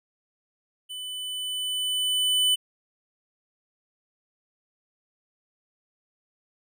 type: tone with level ramp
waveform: square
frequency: 3000 Hz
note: F#7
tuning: 23 cents sharp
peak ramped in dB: -35 to -19 dBFS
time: 0.89-2.56 s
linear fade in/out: 20 ms
effects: none